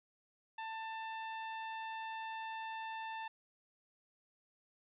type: tone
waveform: sawtooth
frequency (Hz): 890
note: A5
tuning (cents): +20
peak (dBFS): -37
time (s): 0.58-3.28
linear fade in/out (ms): 5
effects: resampled to 8000 Hz